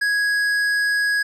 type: tone with tanh clipping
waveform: sine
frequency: 1661.2 Hz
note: G#6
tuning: in tune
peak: -19 dBFS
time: 0.01-1.23 s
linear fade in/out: 10 ms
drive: 11 dB
effects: none